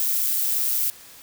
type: noise with amplitude modulation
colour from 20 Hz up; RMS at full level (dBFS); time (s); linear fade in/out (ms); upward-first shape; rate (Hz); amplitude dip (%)
violet; -21; 0-0.9; 0; sine; 129; 40
effects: white hiss -46 dBFS RMS until 1.22 s